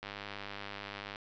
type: click train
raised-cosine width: 0.3 ms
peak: -25 dBFS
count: 115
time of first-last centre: 0.03-1.159 s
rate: 101 Hz
effects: resampled to 16000 Hz